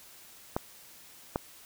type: clicks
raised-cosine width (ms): 1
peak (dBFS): -14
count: 2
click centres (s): 0.565 / 1.359
effects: white hiss -53 dBFS RMS until 1.65 s